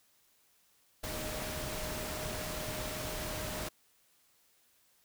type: tone in noise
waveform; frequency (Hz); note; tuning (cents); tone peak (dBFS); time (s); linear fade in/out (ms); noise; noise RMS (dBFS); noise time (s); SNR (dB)
sine; 618; D#5; -12; -44; 1.03-3.69; 10; pink; -39; 1.03-3.69; -8
effects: white hiss -69 dBFS RMS until 5.04 s